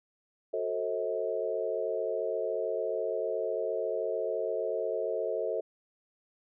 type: chord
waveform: sine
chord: F# diminished seventh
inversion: none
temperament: just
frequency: 370 / 444 / 532.8 / 639.4 Hz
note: F#4 / A4 / C5 / Eb5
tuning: 0 / +16 / +31 / +47 cents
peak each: -38 / -33 / -35 / -34 dBFS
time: 0.53-5.61 s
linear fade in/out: 10 ms
effects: none